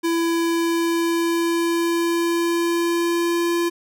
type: tone with pitch glide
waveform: square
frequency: 334.2 to 342.2 Hz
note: E4 to F4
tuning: +24 to -35 cents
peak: -19 dBFS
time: 0.03-3.7 s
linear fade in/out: 20 ms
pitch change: +41 cents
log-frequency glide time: 0.23-3.59 s
effects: none